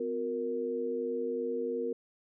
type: tone cluster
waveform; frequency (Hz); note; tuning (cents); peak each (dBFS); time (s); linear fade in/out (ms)
sine; 254.2 / 362 / 464.9; C4 / F#4 / A#4; -50 / -38 / -5; -38 / -38 / -32; 0-1.93; 5
effects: none